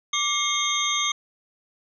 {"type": "tone cluster", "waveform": "sine", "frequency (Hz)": [1171, 2153, 3233, 3657, 6310], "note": ["D6", "C7", "G#7", "A#7", "G8"], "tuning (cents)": [-5, 49, -47, -34, 10], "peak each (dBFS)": -28, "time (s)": [0.13, 1.12], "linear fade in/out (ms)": 5, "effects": []}